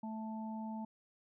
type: harmonic tone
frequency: 219.8 Hz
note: A3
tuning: 2 cents flat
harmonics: 1 / 3 / 4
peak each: -40 / -53 / -47 dBFS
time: 0.03-0.85 s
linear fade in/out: 5 ms
effects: none

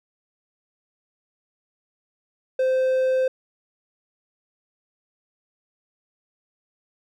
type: tone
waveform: triangle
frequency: 519 Hz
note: C5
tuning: 14 cents flat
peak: -16 dBFS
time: 2.59-3.28 s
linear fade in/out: 5 ms
effects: none

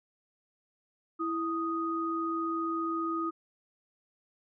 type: tone pair together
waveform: sine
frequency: 329.6 / 1244.4 Hz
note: E4 / D#6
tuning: 0 / 0 cents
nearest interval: octave + major seventh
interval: 2300 cents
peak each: -32 / -32 dBFS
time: 1.19-3.31 s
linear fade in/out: 20 ms
effects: none

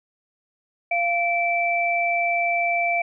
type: tone pair together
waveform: sine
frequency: 691.5 / 2326 Hz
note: F5 / D7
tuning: -17 / -17 cents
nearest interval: octave + major sixth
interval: 2100 cents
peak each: -22 / -22 dBFS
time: 0.91-3.02 s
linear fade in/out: 5 ms
effects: none

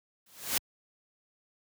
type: noise with exponential growth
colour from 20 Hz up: white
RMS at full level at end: -25 dBFS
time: 0.26-0.58 s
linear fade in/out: 5 ms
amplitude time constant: 69 ms
effects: high-pass 60 Hz 12 dB/octave

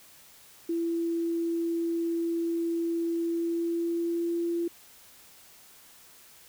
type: tone with pitch glide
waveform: sine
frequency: 335.4 to 340.7 Hz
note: E4 to F4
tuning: +30 to -43 cents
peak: -26 dBFS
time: 0.69-4.68 s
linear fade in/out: 5 ms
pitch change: +27 cents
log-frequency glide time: 3.16-4.56 s
effects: white hiss -54 dBFS RMS until 6.48 s

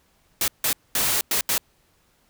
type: noise bursts at uneven times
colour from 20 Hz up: white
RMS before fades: -22 dBFS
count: 5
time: 0.41-0.48 / 0.64-0.73 / 0.95-1.21 / 1.31-1.41 / 1.49-1.58 s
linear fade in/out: 2 ms
effects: pink hiss -63 dBFS RMS until 2.29 s

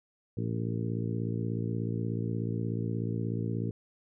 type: harmonic tone with a mistuned harmonic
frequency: 56.6 Hz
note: A1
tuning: 50 cents sharp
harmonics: 2 / 3 / 4 / 5 / 6 / 7 / 8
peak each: -32 / -36 / -38 / -40 / -42 / -43 / -44 dBFS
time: 0.37-3.71 s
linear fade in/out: 5 ms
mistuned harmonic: 8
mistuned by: +27 cents
effects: none

